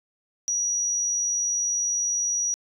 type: tone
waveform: triangle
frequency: 5800 Hz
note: F#8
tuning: 35 cents flat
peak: -19 dBFS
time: 0.48-2.54 s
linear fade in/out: 0 ms
effects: tanh soft clip ceiling -21 dBFS